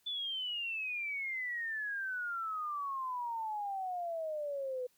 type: exponential sweep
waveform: sine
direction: down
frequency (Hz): 3504 to 493.9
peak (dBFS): -35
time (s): 0.06-4.87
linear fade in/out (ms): 10
effects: white hiss -72 dBFS RMS until 4.97 s